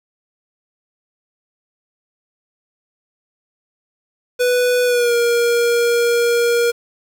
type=tone with pitch glide; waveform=square; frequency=493.9 to 473 Hz; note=B4 to A#4; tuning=0 to +25 cents; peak=-14 dBFS; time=4.39-6.72 s; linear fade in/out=20 ms; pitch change=-75 cents; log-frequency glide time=4.85-5.14 s; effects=7-bit